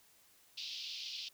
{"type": "band-pass noise", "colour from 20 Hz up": "white", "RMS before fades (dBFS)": -44, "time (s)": [0.57, 1.29], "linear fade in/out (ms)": 10, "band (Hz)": [2700, 5100], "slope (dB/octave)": 48, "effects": ["white hiss -66 dBFS RMS until 1.33 s"]}